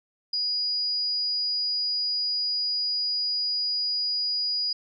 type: tone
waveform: sine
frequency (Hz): 4900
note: D#8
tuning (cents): -27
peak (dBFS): -24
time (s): 0.33-4.73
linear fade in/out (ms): 5
effects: none